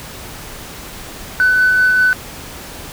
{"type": "tone with tremolo", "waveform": "sine", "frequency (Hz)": 1503, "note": "F#6", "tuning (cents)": 27, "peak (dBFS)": -7, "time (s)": [1.4, 2.13], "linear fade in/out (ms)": 0, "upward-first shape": "sine", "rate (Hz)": 5.1, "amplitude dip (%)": 25, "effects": ["tanh soft clip ceiling -6 dBFS", "pink hiss -32 dBFS RMS until 2.92 s"]}